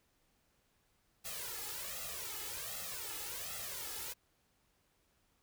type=noise with flanger; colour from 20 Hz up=white; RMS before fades=-43 dBFS; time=1.24-4.14 s; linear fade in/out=20 ms; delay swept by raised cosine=1.5 to 2.38 ms; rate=1.3 Hz; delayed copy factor=+0.9; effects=pink hiss -75 dBFS RMS until 5.42 s